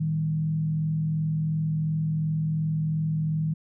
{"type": "tone with frequency modulation", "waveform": "sine", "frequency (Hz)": 156.8, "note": "D#3", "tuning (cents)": 14, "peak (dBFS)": -23, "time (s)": [0, 3.54], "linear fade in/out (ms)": 10, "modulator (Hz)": 42.8, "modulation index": 0.38, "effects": []}